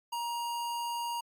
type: tone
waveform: square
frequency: 944 Hz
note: A#5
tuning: 22 cents sharp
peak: -33 dBFS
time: 0.12-1.21 s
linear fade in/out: 10 ms
effects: MP3 96 kbps